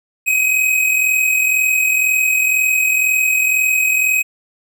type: tone pair together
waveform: square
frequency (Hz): 2489 / 2531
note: D#7 / D#7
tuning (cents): 0 / +29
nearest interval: unison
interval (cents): 29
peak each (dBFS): -22 / -14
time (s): 0.26-4.23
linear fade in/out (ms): 20
effects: none